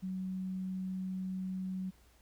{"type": "tone", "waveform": "sine", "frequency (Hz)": 187.1, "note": "F#3", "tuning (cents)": 20, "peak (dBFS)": -35, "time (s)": [0.02, 1.91], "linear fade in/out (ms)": 20, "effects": ["added 60 Hz sine -64 dBFS peak until 2.21 s", "pink hiss -67 dBFS RMS until 2.21 s"]}